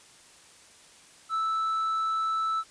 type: tone with tanh clipping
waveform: sine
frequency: 1315 Hz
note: E6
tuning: 5 cents flat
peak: -26 dBFS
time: 1.29-2.64 s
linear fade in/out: 50 ms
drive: 3 dB
effects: white hiss -54 dBFS RMS until 2.7 s + resampled to 22050 Hz

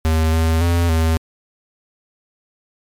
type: tone with pitch steps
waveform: square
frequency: 79.8 / 81 / 85.5 / 80.9 Hz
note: D#2 / E2 / F2 / E2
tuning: +44 / -30 / -36 / -32 cents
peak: -14 dBFS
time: 0.05-1.17 s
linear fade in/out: 0 ms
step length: 280 ms
effects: MP3 96 kbps

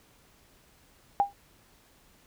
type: tone with exponential decay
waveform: sine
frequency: 804 Hz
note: G5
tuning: 44 cents sharp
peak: -16 dBFS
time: 1.2-1.33 s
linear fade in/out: 0 ms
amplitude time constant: 27 ms
effects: pink hiss -61 dBFS RMS until 2.26 s

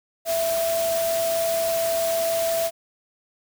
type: tone in noise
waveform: sine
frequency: 664 Hz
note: E5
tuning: 12 cents sharp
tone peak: -21 dBFS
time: 0.25-2.71 s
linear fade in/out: 50 ms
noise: white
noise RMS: -30 dBFS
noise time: 0.25-2.71 s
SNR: +6 dB
effects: none

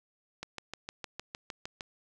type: click train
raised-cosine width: 0.2 ms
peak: -21 dBFS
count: 10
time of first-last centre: 0.43-1.808 s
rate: 6.53 Hz
effects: none

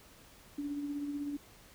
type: tone with tremolo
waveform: sine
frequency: 288.2 Hz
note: D4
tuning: 33 cents flat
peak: -33 dBFS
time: 0.58-1.37 s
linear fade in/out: 5 ms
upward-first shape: sine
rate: 16 Hz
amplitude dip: 40%
effects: pink hiss -58 dBFS RMS until 1.74 s

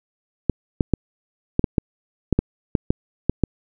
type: clicks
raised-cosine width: 3 ms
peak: -3 dBFS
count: 12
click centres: 0.497 / 0.808 / 0.937 / 1.594 / 1.642 / 1.782 / 2.327 / 2.39 / 2.752 / 2.905 / 3.296 / 3.437 s
effects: none

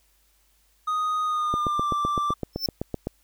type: tone with pitch glide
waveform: triangle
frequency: 1244.5 to 1174.7 Hz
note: D#6 to D6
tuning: 0 to 0 cents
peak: -21 dBFS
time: 0.87-2.34 s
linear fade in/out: 10 ms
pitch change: -100 cents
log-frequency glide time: 1.24-1.9 s
type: click train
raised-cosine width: 2 ms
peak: -14 dBFS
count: 13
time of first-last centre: 1.54-3.071 s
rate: 7.84 Hz
type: tone with exponential growth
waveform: square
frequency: 5330 Hz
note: E8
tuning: 18 cents sharp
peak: -20 dBFS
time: 2.53-2.66 s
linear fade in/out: 1 ms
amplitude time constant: 28 ms
effects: added 50 Hz sine -65 dBFS peak until 3.23 s + white hiss -65 dBFS RMS until 3.23 s

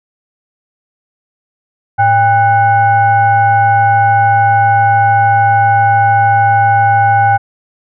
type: tone with frequency modulation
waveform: sine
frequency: 798 Hz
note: G5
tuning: 31 cents sharp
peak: -6 dBFS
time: 1.98-7.38 s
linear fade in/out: 20 ms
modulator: 689 Hz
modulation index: 0.72
effects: none

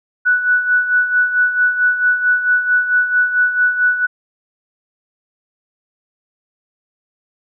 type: tone with tremolo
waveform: sine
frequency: 1480 Hz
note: F#6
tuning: in tune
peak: -9 dBFS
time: 0.25-4.07 s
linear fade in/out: 20 ms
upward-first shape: sine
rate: 4.5 Hz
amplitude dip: 65%
effects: none

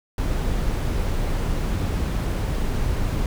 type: noise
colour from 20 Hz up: brown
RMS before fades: -23 dBFS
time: 0.18-3.26 s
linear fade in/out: 2 ms
effects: none

